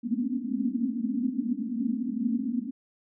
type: band-pass noise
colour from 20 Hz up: pink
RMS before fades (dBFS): -29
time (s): 0.03-2.71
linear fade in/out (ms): 20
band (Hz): 220 to 270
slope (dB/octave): 96
effects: none